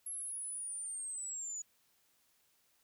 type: linear sweep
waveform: sine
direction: down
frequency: 11220 to 6830 Hz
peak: -39 dBFS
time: 0.06-1.62 s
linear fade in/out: 5 ms
effects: white hiss -73 dBFS RMS until 2.83 s